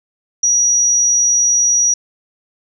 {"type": "tone", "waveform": "sine", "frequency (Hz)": 5790, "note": "F#8", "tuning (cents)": -38, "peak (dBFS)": -10, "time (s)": [0.43, 1.94], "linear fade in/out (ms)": 5, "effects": []}